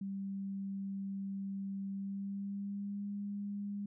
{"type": "tone with pitch glide", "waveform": "sine", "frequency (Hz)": [195.9, 202.6], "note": ["G3", "G#3"], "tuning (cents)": [-1, -43], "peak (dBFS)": -37, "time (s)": [0.01, 3.86], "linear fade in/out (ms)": 5, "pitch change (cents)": 58, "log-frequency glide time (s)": [1.91, 3.08], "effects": []}